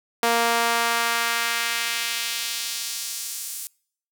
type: tone with high-pass filter sweep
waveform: sawtooth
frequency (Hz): 233.1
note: A#3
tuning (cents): 0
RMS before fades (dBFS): -25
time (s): 0.23-3.67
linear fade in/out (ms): 0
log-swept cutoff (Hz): 590 to 8900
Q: 0.98
effects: noise-tail reverb RT60 0.6 s tail -26 dB re dry